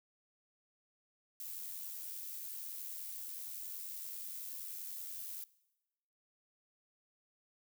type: noise with amplitude modulation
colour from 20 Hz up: violet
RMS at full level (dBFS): -43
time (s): 1.4-5.44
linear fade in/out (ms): 2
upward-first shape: sine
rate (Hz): 90.5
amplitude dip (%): 40
effects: noise-tail reverb RT60 1.0 s tail -21 dB re dry